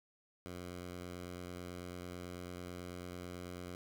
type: tone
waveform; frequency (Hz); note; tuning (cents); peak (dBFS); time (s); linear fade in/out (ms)
10% pulse; 89.1; F2; +35; -36; 0.46-3.75; 0
effects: none